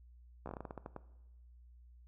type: slowing click train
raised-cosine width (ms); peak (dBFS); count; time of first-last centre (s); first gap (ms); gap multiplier
1; -29; 12; 0.46-0.963; 14; 1.22
effects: noise-tail reverb RT60 1.0 s tail -17 dB re dry + added 60 Hz sine -56 dBFS peak until 2.07 s